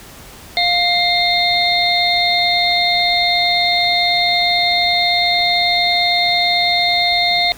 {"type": "harmonic tone with a mistuned harmonic", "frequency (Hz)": 701, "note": "F5", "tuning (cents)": 6, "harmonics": [1, 3, 5, 6], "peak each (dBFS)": [-18, -18, -18, -18], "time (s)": [0.57, 7.52], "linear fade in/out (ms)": 0, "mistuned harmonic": 5, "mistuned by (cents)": 78, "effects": ["pink hiss -38 dBFS RMS until 7.57 s"]}